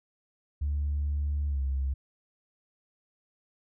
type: tone with pitch glide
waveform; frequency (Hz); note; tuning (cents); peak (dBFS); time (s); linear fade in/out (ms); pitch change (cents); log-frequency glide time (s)
sine; 72.6 to 67.35; D2 to C#2; -19 to -49; -25; 0.61-1.94; 10; -130; 1.48-1.61
effects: tanh soft clip ceiling -23 dBFS